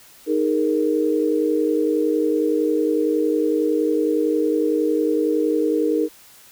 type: chord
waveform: sine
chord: D# suspended fourth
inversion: none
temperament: equal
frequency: 311.1 / 415.3 / 466.2 Hz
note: D#4 / G#4 / A#4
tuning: 0 / 0 / 0 cents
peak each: -20 / -23 / -21 dBFS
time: 0.26-6.09 s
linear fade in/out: 50 ms
effects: white hiss -48 dBFS RMS until 6.51 s